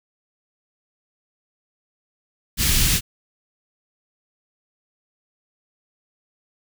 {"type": "band-stop noise", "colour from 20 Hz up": "pink", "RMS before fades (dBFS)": -18, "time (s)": [2.57, 3.01], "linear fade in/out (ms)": 50, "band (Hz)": [160, 2600], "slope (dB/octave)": 12, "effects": []}